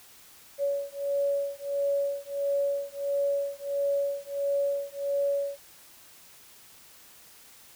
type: beating tone pair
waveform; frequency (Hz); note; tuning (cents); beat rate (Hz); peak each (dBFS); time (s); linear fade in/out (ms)
sine; 562 / 563.5; C#5 / C#5; +24 / +28; 1.5; -29; 0.58-5.59; 50
effects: white hiss -53 dBFS RMS until 7.75 s